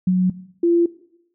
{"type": "tone pair in turn", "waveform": "sine", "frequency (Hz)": [183.6, 341.9], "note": ["F#3", "F4"], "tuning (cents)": [-13, -37], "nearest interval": "major seventh", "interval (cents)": 1076, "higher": "second", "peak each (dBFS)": -13, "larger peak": "neither", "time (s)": [[0.07, 0.3], [0.63, 0.86]], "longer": "neither", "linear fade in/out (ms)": 5, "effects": ["noise-tail reverb RT60 0.8 s tail -18 dB re dry"]}